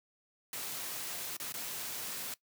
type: noise with dropouts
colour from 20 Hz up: white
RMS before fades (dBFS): -40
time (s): 0.53-2.34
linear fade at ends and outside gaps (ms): 2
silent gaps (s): 1.368-1.399 / 1.523-1.54
effects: noise-tail reverb RT60 0.1 s tail -19 dB re dry + high-pass 100 Hz 12 dB/octave